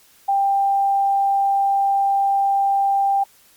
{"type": "tone", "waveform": "sine", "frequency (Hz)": 791, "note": "G5", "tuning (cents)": 15, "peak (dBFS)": -15, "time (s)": [0.28, 3.24], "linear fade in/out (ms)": 10, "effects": ["white hiss -53 dBFS RMS until 3.56 s", "Opus 48 kbps"]}